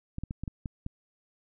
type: clicks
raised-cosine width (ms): 5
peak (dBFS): -22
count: 7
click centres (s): 0.184 / 0.236 / 0.309 / 0.436 / 0.478 / 0.658 / 0.864
effects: none